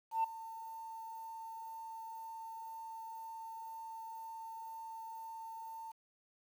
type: tone with ADSR envelope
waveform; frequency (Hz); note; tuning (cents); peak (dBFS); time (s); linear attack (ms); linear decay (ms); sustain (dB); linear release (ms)
sine; 899; A5; +37; -26; 0.11-5.92; 130; 6; -18; 11
effects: tanh soft clip ceiling -27 dBFS + 10-bit